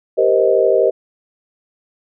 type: chord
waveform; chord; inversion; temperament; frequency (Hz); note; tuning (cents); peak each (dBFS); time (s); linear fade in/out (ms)
sine; C minor seventh; second; just; 392.4 / 470.9 / 523.3 / 627.9; G4 / Bb4 / C5 / Eb5; +2 / +18 / 0 / +16; -16; 0.17-0.91; 20
effects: none